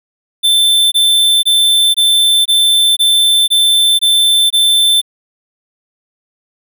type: tone bursts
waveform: square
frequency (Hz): 3543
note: A7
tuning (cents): +11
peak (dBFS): -8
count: 9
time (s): 0.43-5.016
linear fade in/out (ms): 20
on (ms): 490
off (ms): 22
effects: none